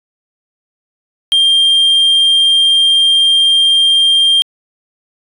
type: tone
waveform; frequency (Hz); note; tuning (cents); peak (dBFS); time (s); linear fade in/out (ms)
sine; 3192; G7; +31; -4; 1.32-4.42; 0
effects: tanh soft clip ceiling -6 dBFS